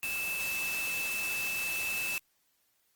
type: tone in noise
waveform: sine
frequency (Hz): 2630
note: E7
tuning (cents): -5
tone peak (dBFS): -32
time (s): 0.03-2.18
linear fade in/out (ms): 0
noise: white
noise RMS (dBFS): -38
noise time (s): 0.03-2.18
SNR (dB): +3
effects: white hiss -73 dBFS RMS until 2.95 s + Opus 24 kbps